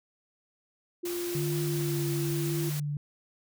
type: tone with pitch glide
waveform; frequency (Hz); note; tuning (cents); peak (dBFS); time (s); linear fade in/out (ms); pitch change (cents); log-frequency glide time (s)
sine; 349.2 to 340.2; F4 to F4; 0 to -45; -31; 1.03-2.7; 10; -45; 1.23-2.25
type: noise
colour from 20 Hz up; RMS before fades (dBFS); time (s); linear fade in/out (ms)
white; -39; 1.05-2.8; 5
type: tone with vibrato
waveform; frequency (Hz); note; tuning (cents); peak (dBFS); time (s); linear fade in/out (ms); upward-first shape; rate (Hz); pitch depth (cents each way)
sine; 146.83; D3; 0; -29; 1.35-2.97; 2; triangle; 1; 40
effects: none